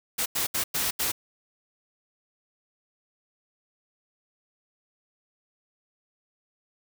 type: noise bursts at uneven times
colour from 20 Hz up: white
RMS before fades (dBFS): -27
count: 5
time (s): 0.18-0.26 / 0.35-0.47 / 0.54-0.64 / 0.74-0.91 / 0.99-1.12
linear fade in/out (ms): 10
effects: none